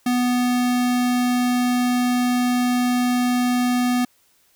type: tone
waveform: square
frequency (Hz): 246.9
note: B3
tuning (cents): 0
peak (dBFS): -18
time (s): 0.06-4.05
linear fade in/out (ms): 5
effects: white hiss -60 dBFS RMS until 4.55 s